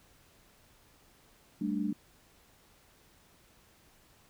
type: chord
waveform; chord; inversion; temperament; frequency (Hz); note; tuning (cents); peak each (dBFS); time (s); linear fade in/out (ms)
sine; G suspended second; none; just; 196 / 220.5 / 294; G3 / A3 / D4; 0 / +4 / +2; -34; 1.61-1.93; 5
effects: pink hiss -63 dBFS RMS until 4.29 s